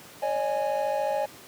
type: chord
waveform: triangle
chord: C# suspended second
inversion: none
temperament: equal with one note detuned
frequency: 554.4 / 608.4 / 830.6 Hz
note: C#5 / D#5 / G#5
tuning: 0 / -39 / 0 cents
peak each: -27 dBFS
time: 0.22-1.26 s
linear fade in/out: 10 ms
effects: pink hiss -47 dBFS RMS until 1.47 s + high-pass 150 Hz 12 dB/octave